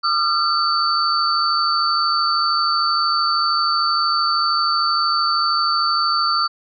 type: tone cluster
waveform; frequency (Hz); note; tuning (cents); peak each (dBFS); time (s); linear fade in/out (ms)
sine; 1208 / 1361 / 4545; D6 / F6 / C#8; +48 / -45 / +42; -20; 0.03-6.48; 20
effects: none